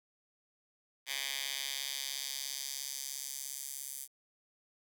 10% pulse tone with high-pass filter sweep, 137 Hz, C#3, 20 cents flat, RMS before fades -40 dBFS, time 1.06-4.08 s, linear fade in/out 50 ms, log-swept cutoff 2600 to 8800 Hz, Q 1.3, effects none

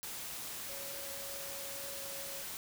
sine tone in noise, 554.4 Hz, C#5, in tune, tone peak -49 dBFS, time 0.69-2.42 s, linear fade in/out 0 ms, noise white, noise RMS -43 dBFS, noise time 0.03-2.57 s, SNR -9 dB, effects none

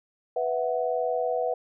sine chord, B suspended fourth, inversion none, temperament equal, 493.9 / 659.3 / 740 Hz, B4 / E5 / F#5, 0 / 0 / 0 cents, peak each -27 / -29 / -30 dBFS, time 0.36-1.54 s, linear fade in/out 5 ms, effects none

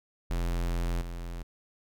square tone with level steps, 42.98 Hz, F1, 27 cents flat, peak -28 / -36 dBFS, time 0.3-1.43 s, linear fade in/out 10 ms, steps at 1.01 s, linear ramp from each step 5 ms, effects none

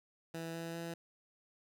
15% pulse tone with pitch steps, 164.81 / 166.24 / 167.69 Hz, E3 / E3 / E3, 0 / +15 / +30 cents, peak -34 dBFS, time 0.34-0.94 s, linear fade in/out 5 ms, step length 200 ms, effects none

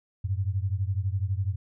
sine beating tone pair, 92.5 / 104.5 Hz, F#2 / G#2, 0 / +11 cents, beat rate 12 Hz, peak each -27 / -29 dBFS, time 0.24-1.56 s, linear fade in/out 10 ms, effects none

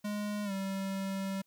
square tone with pitch glide, 207.7 to 193.79 Hz, G#3 to G3, 0 to -20 cents, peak -34 dBFS, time 0.04-1.42 s, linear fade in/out 10 ms, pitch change -120 cents, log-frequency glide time 0.44-0.52 s, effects white hiss -75 dBFS RMS until 1.46 s

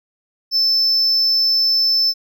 triangle tone, 5280 Hz, E8, 2 cents sharp, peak -11 dBFS, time 0.51-2.14 s, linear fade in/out 50 ms, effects tanh soft clip ceiling -8 dBFS

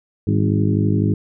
harmonic tone with a mistuned harmonic, 51.91 Hz, G#1, in tune, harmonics 2 / 3 / 4 / 5 / 6 / 7 / 8, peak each -18 / -22 / -21 / -25 / -23 / -29 / -29 dBFS, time 0.27-1.14 s, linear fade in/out 5 ms, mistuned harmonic 4, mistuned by -67 cents, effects none

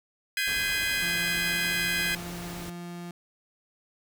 30% pulse chord, Ab major seventh, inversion third, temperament equal with one note detuned, 1568 / 1661.2 / 2039 / 2489 Hz, G6 / Ab6 / C7 / Eb7, 0 / 0 / -45 / 0 cents, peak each -29 dBFS, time 0.37-2.15 s, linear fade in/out 2 ms
pink noise, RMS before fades -41 dBFS, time 0.47-2.7 s, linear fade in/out 5 ms
35% pulse tone with pitch glide, 172.5 to 173.9 Hz, F3 to F3, -21 to -7 cents, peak -35 dBFS, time 1.02-3.11 s, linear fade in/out 2 ms, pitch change +14 cents, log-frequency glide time 1.3-1.73 s
effects none

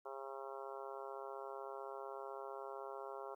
harmonic tone, 135.7 Hz, C#3, 36 cents flat, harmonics 3 / 4 / 5 / 6 / 7 / 8 / 9 / 10, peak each -50 / -51 / -53 / -54 / -54 / -54 / -60 / -56 dBFS, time 0.05-3.35 s, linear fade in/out 10 ms, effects 13-bit

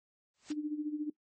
white noise with exponential growth, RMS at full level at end -43 dBFS, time 0.34-0.52 s, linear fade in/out 1 ms, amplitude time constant 38 ms
sine tone with tremolo, 300 Hz, D4, 37 cents sharp, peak -30 dBFS, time 0.5-1.1 s, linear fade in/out 5 ms, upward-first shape sine, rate 14 Hz, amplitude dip 70%
effects noise-tail reverb RT60 0.1 s tail -20 dB re dry + MP3 32 kbps

